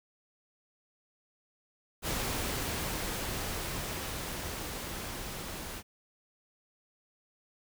pink noise with level ramp, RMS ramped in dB -33 to -41 dBFS, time 2.02-5.83 s, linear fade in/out 50 ms, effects none

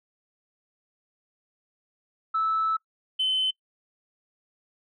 sine tone pair in turn, 1310 / 3053 Hz, E6 / G7, -11 / -46 cents, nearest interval octave + minor third, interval 1465 cents, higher second, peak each -21 dBFS, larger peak neither, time 2.34-2.77 / 3.19-3.51 s, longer first, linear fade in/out 10 ms, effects noise-tail reverb RT60 0.1 s tail -24 dB re dry + tanh soft clip ceiling -18 dBFS

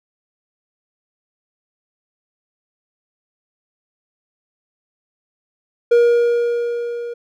triangle tone with level ramp, 474.5 Hz, A#4, 31 cents sharp, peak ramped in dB -6 to -23 dBFS, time 5.91-7.14 s, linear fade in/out 10 ms, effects none

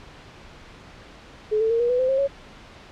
sine tone with pitch steps, 428.3 / 444.4 / 461.2 / 478.5 / 496.6 / 515.3 / 534.7 / 554.8 Hz, A4 / A4 / A#4 / A#4 / B4 / C5 / C5 / C#5, -47 / +17 / -19 / +45 / +9 / -27 / +37 / +1 cents, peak -18 dBFS, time 1.51-2.278 s, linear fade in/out 20 ms, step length 96 ms, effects pink hiss -45 dBFS RMS until 2.91 s + low-pass 4000 Hz 12 dB/octave

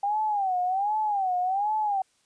sine tone with vibrato, 789 Hz, G5, 11 cents sharp, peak -23 dBFS, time 0.03-2.02 s, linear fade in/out 5 ms, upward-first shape sine, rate 1.3 Hz, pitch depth 160 cents each way, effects white hiss -67 dBFS RMS until 2.25 s + resampled to 22050 Hz

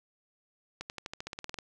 accelerating click train, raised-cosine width 0.2 ms, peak -21 dBFS, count 13, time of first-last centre 0.81-1.587 s, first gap 89 ms, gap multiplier 0.94, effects none

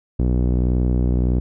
sawtooth tone with low-pass filter, 61.6 Hz, B1, 4 cents flat, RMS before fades -18 dBFS, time 0.19-1.4 s, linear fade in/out 5 ms, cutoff 340 Hz, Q 1.1, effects none

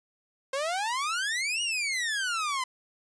sawtooth exponential two-way sweep, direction up then down, 523.3 to 2920 to 1004 Hz, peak -24 dBFS, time 0.53-2.64 s, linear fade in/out 5 ms, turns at 1.62 s, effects resampled to 22050 Hz

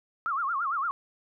sine tone with vibrato, 1230 Hz, D#6, 20 cents flat, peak -26 dBFS, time 0.26-0.91 s, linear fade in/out 0 ms, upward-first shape sine, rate 8.8 Hz, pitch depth 240 cents each way, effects none

